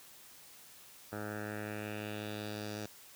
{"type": "tone with low-pass filter sweep", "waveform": "10% pulse", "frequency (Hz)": 105.5, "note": "G#2", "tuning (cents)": 28, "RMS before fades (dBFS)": -41, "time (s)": [1.12, 2.86], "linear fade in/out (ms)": 5, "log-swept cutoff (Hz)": [1300, 6000], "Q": 2.4, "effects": ["white hiss -56 dBFS RMS until 3.15 s", "high-pass 60 Hz 12 dB/octave"]}